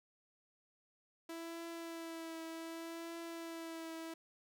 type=tone with vibrato; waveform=sawtooth; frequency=330.3 Hz; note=E4; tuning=4 cents sharp; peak=-40 dBFS; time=1.29-4.14 s; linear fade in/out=5 ms; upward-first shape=triangle; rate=0.66 Hz; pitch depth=26 cents each way; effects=none